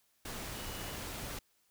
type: tone in noise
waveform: sine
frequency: 2929 Hz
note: F#7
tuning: 18 cents flat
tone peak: -53 dBFS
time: 0.54-0.95 s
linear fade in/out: 5 ms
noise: pink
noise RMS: -42 dBFS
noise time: 0.25-1.39 s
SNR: -14 dB
effects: white hiss -73 dBFS RMS until 1.7 s